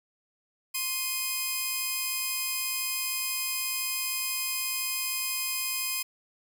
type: tone pair together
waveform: 5% pulse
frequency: 1051 / 2489 Hz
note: C6 / D#7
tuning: +7 / 0 cents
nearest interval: octave + minor third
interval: 1493 cents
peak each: -23 / -20 dBFS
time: 0.74-6.03 s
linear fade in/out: 10 ms
effects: none